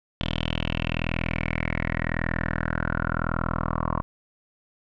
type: tone with low-pass filter sweep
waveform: 10% pulse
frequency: 40.9 Hz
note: E1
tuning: 13 cents flat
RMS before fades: -27 dBFS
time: 0.21-4.02 s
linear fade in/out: 0 ms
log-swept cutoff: 3300 to 1100 Hz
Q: 6.8
effects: none